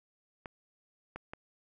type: clicks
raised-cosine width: 0.5 ms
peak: -26 dBFS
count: 3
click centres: 0.458 / 1.16 / 1.335 s
effects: none